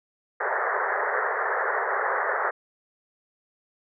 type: band-pass noise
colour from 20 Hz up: white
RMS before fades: -26 dBFS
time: 0.4-2.51 s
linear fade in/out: 10 ms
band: 390 to 1900 Hz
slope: 96 dB/octave
effects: none